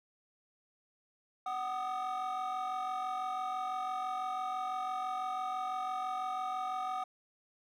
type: tone cluster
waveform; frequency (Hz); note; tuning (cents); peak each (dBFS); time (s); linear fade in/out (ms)
triangle; 749 / 1218 / 1264; F#5 / D#6 / D#6; +21 / -37 / +27; -33 / -37 / -39; 1.46-7.04; 5
effects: tanh soft clip ceiling -28 dBFS